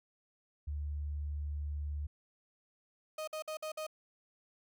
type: tone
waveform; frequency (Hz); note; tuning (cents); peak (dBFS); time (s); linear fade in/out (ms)
sine; 73.42; D2; 0; -35; 0.67-2.07; 10
type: tone bursts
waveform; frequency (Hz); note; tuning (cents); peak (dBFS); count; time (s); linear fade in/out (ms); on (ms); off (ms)
35% pulse; 622.3; D#5; 0; -36; 5; 3.18-3.867; 5; 95; 53
effects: none